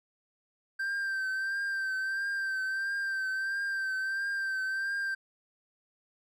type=tone with vibrato; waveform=triangle; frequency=1569 Hz; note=G6; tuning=1 cent sharp; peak=-28 dBFS; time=0.79-5.15 s; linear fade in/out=10 ms; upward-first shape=triangle; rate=1.5 Hz; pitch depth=42 cents each way; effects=none